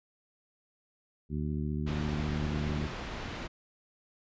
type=harmonic tone; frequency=74.8 Hz; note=D2; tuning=32 cents sharp; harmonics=1 / 2 / 3 / 4 / 5; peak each=-35 / -34 / -36 / -42 / -44 dBFS; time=1.29-2.89 s; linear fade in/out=50 ms
type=low-pass noise; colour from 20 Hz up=pink; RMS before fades=-39 dBFS; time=1.86-3.48 s; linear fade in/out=20 ms; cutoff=3500 Hz; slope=12 dB/octave
effects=resampled to 16000 Hz